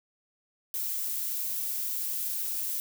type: noise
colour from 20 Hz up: violet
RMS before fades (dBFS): -32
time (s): 0.74-2.8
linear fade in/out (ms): 0
effects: none